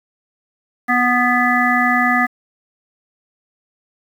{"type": "harmonic tone with a mistuned harmonic", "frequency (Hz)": 246.1, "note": "B3", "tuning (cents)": -6, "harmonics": [1, 3, 5, 7, 8], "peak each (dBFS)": [-19, -19, -19, -19, -19], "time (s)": [0.88, 2.27], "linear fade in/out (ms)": 20, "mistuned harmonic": 8, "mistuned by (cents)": 20, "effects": ["7-bit"]}